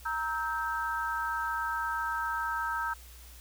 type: chord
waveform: sine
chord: E diminished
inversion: second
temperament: equal with one note detuned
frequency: 932.3 / 1294.4 / 1568 Hz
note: Bb5 / E6 / G6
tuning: 0 / -32 / 0 cents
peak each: -34 dBFS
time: 0.05-2.94 s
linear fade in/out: 10 ms
effects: added 60 Hz sine -49 dBFS peak until 3.4 s + white hiss -54 dBFS RMS until 3.4 s